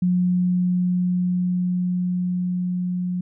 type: tone with level ramp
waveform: sine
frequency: 179.9 Hz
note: F#3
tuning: 48 cents flat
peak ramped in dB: -16 to -22 dBFS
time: 0.02-3.21 s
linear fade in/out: 5 ms
effects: none